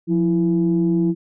sine tone pair together, 175.6 / 331.5 Hz, F3 / E4, +10 / +10 cents, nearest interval major seventh, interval 1100 cents, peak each -17 dBFS, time 0.07-1.15 s, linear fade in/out 50 ms, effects tanh soft clip ceiling -9 dBFS

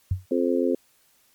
sine tone with exponential decay, 92.5 Hz, F#2, in tune, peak -17 dBFS, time 0.11-0.26 s, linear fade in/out 5 ms, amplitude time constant 31 ms
harmonic tone, 87.31 Hz, F2, in tune, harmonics 3 / 4 / 5 / 6, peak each -24 / -25 / -26 / -27 dBFS, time 0.31-0.75 s, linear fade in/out 5 ms
effects white hiss -62 dBFS RMS until 1.34 s + MP3 96 kbps

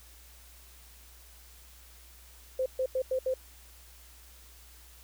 sine tone bursts at uneven times, 518 Hz, C5, 17 cents flat, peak -26 dBFS, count 5, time 2.59-2.66 / 2.79-2.86 / 2.95-3.02 / 3.11-3.19 / 3.26-3.34 s, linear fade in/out 5 ms, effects added 60 Hz sine -54 dBFS peak until 5.03 s + white hiss -56 dBFS RMS until 5.03 s

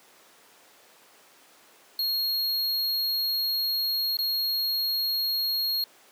square tone with dropouts, 4280 Hz, C8, 38 cents sharp, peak -25 dBFS, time 1.99-5.84 s, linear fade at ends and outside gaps 2 ms, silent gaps 4.17-4.188 s, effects pink hiss -55 dBFS RMS until 6.11 s + high-pass 400 Hz 12 dB/octave

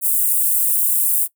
white high-pass noise, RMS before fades -17 dBFS, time 0.01-1.28 s, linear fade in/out 50 ms, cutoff 8400 Hz, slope 48 dB/octave, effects noise-tail reverb RT60 0.1 s tail -19 dB re dry

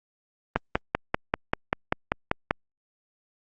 click train, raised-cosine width 0.5 ms, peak -6 dBFS, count 11, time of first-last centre 0.56-2.509 s, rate 5.13 Hz, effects Opus 32 kbps

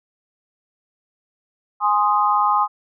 sine chord, Ab major, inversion none, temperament equal, 830.6 / 1046.5 / 1244.5 Hz, Ab5 / C6 / Eb6, 0 / 0 / 0 cents, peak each -19 dBFS, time 1.8-2.68 s, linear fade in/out 50 ms, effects none

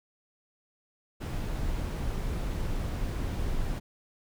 brown noise, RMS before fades -31 dBFS, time 1.2-3.8 s, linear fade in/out 20 ms, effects none

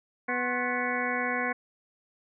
harmonic tone with a mistuned harmonic, 246.9 Hz, B3, in tune, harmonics 1 / 2 / 3 / 4 / 6 / 7 / 8 / 9, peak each -35 / -35 / -35 / -35 / -35 / -35 / -35 / -35 dBFS, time 0.28-1.53 s, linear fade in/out 10 ms, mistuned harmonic 4, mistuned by +140 cents, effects none

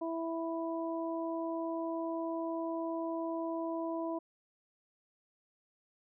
harmonic tone, 329.6 Hz, E4, in tune, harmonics 1 / 2 / 3, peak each -36 / -38 / -42 dBFS, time 0.01-4.19 s, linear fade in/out 10 ms, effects none

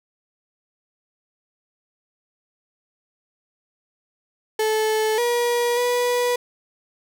35% pulse tone with pitch steps, 434.9 / 479.3 / 488.7 Hz, A4 / A#4 / B4, -20 / +48 / -18 cents, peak -17 dBFS, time 4.59-6.36 s, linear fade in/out 5 ms, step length 590 ms, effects none

